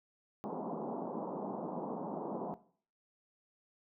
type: band-pass noise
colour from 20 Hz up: pink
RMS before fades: -40 dBFS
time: 0.44-2.54 s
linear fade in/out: 0 ms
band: 170 to 1000 Hz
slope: 48 dB/octave
effects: noise-tail reverb RT60 0.5 s tail -17 dB re dry